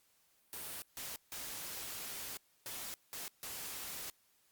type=noise bursts at uneven times; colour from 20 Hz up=white; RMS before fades=-44 dBFS; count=6; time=0.53-0.82 / 0.97-1.16 / 1.32-2.37 / 2.66-2.94 / 3.13-3.28 / 3.43-4.1 s; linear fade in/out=0 ms; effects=white hiss -72 dBFS RMS until 4.51 s + Opus 48 kbps